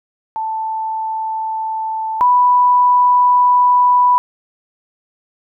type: tone pair in turn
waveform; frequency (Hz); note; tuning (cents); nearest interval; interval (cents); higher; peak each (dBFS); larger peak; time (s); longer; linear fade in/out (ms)
sine; 882 / 987.2; A5 / B5; +4 / -1; major second; 195; second; -18 / -8; second; 0.36-2.21 / 2.21-4.18; second; 0
effects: none